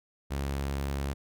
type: tone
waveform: sawtooth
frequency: 69.3 Hz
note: C#2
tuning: in tune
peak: -26 dBFS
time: 0.3-1.14 s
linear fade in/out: 20 ms
effects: none